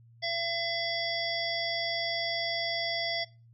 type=harmonic tone; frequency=675 Hz; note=E5; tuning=41 cents sharp; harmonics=1 / 3 / 5 / 7 / 8; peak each=-35 / -34 / -36 / -36 / -39 dBFS; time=0.22-3.25 s; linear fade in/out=20 ms; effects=noise-tail reverb RT60 0.3 s tail -21 dB re dry + added 116 Hz sine -54 dBFS peak until 3.53 s